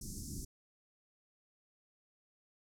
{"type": "band-stop noise", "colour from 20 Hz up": "pink", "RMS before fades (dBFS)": -43, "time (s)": [0.01, 0.45], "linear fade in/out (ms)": 5, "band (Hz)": [330, 5300], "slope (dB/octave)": 48, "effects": ["low-pass 11000 Hz 12 dB/octave"]}